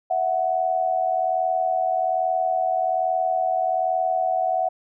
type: tone pair together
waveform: sine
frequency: 658.8 / 740 Hz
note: E5 / F#5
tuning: -1 / 0 cents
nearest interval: major second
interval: 201 cents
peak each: -24 / -21 dBFS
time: 0.1-4.69 s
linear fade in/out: 10 ms
effects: none